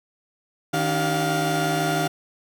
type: tone cluster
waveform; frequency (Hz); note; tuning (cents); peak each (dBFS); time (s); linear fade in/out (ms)
30% pulse; 156.6 / 287.3 / 385.5 / 703; D#3 / D4 / G4 / F5; +11 / -38 / -29 / +11; -23 / -27 / -26 / -22; 0.73-2.08; 10
effects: none